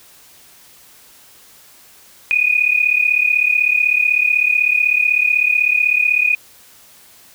sine tone pair together, 2453 / 2489 Hz, D#7 / D#7, -25 / 0 cents, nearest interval unison, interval 25 cents, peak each -15 dBFS, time 2.31-6.35 s, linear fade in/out 0 ms, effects white hiss -46 dBFS RMS until 7.34 s

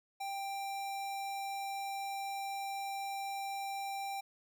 square tone, 788 Hz, G5, 9 cents sharp, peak -38 dBFS, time 0.2-4.21 s, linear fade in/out 10 ms, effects none

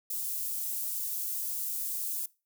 white high-pass noise, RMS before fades -34 dBFS, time 0.1-2.26 s, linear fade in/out 5 ms, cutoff 10000 Hz, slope 12 dB/octave, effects noise-tail reverb RT60 0.3 s tail -22 dB re dry

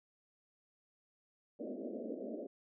pink band-pass noise, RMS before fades -43 dBFS, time 1.59-2.47 s, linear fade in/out 10 ms, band 210 to 640 Hz, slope 96 dB/octave, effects none

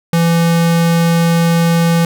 square tone, 167.9 Hz, E3, 32 cents sharp, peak -10 dBFS, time 0.13-2.05 s, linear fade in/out 2 ms, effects none

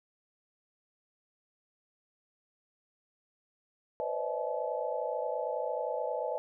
sine tone cluster, 493.7 / 523 / 591 / 644 / 859 Hz, B4 / C5 / D5 / E5 / A5, -1 / -1 / +11 / -41 / -42 cents, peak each -37 / -39 / -37 / -37 / -38 dBFS, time 4-6.38 s, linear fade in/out 0 ms, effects none

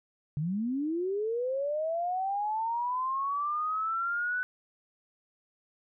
sine linear sweep, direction up, 139.7 to 1502 Hz, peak -28 dBFS, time 0.37-4.43 s, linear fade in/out 0 ms, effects none

